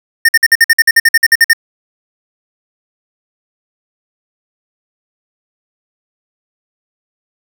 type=tone bursts; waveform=square; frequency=1823 Hz; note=A#6; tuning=39 cents flat; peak=-4 dBFS; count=15; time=0.25-1.533 s; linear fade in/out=5 ms; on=37 ms; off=52 ms; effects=none